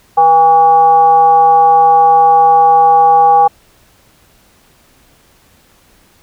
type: tone with frequency modulation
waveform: sine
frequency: 811 Hz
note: G#5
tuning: 41 cents flat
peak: -4 dBFS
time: 0.17-3.48 s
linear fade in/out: 10 ms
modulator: 325 Hz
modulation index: 0.46
effects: pink hiss -49 dBFS RMS until 6.22 s